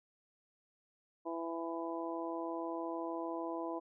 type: harmonic tone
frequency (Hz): 166.4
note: E3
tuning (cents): +17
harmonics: 2 / 3 / 4 / 5 / 6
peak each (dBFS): -40 / -45 / -43 / -48 / -44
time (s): 1.25-3.8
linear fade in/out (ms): 20
effects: none